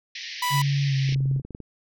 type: band-pass noise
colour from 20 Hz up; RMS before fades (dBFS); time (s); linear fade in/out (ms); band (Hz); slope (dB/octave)
pink; -36; 0.15-1.15; 5; 1800 to 5800; 96
type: tone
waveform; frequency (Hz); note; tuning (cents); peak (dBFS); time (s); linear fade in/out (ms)
sawtooth; 987.8; B5; 0; -19; 0.42-0.62; 5
type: tone with pitch glide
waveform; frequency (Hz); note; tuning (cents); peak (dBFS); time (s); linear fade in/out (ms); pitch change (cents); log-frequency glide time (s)
sine; 140.6 to 135.34; C#3 to C#3; +25 to -41; -20; 0.5-1.42; 50; -66; 0.87-0.94
type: clicks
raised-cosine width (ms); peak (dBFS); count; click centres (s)
3; -25; 12; 1.091 / 1.124 / 1.16 / 1.206 / 1.257 / 1.313 / 1.362 / 1.397 / 1.45 / 1.507 / 1.549 / 1.603
effects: none